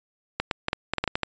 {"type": "clicks", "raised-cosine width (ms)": 0.3, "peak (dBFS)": -8, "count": 10, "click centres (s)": [0.4, 0.512, 0.684, 0.731, 0.936, 0.983, 1.04, 1.077, 1.155, 1.233], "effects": ["resampled to 16000 Hz"]}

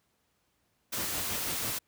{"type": "noise", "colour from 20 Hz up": "white", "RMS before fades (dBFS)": -34, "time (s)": [0.92, 1.79], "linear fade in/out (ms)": 10}
{"type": "noise with tremolo", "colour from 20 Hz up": "pink", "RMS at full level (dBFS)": -37, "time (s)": [0.97, 1.73], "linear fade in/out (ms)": 0, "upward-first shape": "sine", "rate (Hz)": 6.1, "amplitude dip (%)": 90}
{"effects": ["pink hiss -74 dBFS RMS until 1.87 s", "high-pass 60 Hz 12 dB/octave"]}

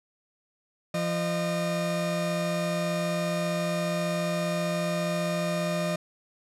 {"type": "tone pair together", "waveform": "40% pulse", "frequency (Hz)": [171.46, 611], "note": ["F3", "D#5"], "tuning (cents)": [-32, -32], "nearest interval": "octave + minor seventh", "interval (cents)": 2200, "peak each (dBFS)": -28, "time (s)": [0.94, 5.96], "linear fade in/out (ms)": 5, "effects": ["low-pass 11000 Hz 12 dB/octave"]}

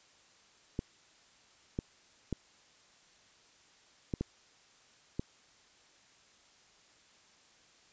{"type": "clicks", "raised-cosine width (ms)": 3, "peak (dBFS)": -20, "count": 6, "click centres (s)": [0.791, 1.789, 2.327, 4.138, 4.21, 5.195], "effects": ["white hiss -63 dBFS RMS until 7.92 s", "resampled to 16000 Hz"]}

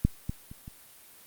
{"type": "clicks", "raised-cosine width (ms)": 5, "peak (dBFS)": [-9, -18, -30, -29], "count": 4, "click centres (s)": [0.05, 0.295, 0.515, 0.679], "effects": ["white hiss -53 dBFS RMS until 1.26 s", "Opus 32 kbps"]}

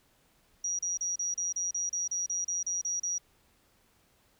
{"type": "tone bursts", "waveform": "sine", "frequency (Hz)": 5760, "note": "F#8", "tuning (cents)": -47, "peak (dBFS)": -29, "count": 14, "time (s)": [0.64, 3.182], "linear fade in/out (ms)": 5, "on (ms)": 150, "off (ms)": 34, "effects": ["pink hiss -67 dBFS RMS until 4.39 s"]}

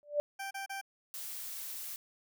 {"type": "tone with exponential growth", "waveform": "sine", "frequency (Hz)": 587.3, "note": "D5", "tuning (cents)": 0, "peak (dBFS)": -23, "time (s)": [0.03, 0.2], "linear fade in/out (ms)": 0, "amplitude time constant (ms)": 36}
{"type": "tone bursts", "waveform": "20% pulse", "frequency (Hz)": 784, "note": "G5", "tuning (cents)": 0, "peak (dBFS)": -33, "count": 3, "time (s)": [0.39, 0.814], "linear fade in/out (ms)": 10, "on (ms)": 120, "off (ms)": 32}
{"type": "noise", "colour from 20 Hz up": "blue", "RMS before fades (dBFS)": -42, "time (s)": [1.14, 1.96], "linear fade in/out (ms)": 0}
{"effects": []}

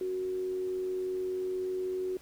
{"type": "tone with amplitude modulation", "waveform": "sine", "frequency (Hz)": 370.7, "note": "F#4", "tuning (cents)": 3, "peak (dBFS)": -29, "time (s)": [0.01, 2.17], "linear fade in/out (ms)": 2, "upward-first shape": "sine", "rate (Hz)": 96.5, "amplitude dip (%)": 30, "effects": ["pink hiss -57 dBFS RMS until 2.21 s"]}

